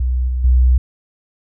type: tone with level steps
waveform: sine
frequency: 62.7 Hz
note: B1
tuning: 27 cents sharp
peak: -14 / -16 / -8 dBFS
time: 0-0.78 s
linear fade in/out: 5 ms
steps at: 0.28 / 0.44 s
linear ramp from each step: 5 ms
effects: none